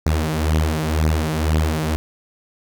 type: beating tone pair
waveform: sawtooth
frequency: 77.1 / 79.1 Hz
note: D#2 / D#2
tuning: -15 / +29 cents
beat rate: 2 Hz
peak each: -16 dBFS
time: 0.06-1.96 s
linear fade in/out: 0 ms
effects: none